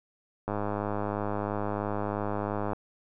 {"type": "click train", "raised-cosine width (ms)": 1, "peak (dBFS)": -17, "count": 233, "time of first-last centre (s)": [0.48, 2.732], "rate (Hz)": 103, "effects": []}